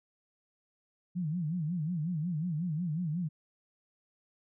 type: tone with vibrato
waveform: sine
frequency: 164.81 Hz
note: E3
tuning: in tune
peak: -30 dBFS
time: 1.15-3.29 s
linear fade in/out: 20 ms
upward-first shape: sine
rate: 5.5 Hz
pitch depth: 180 cents each way
effects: none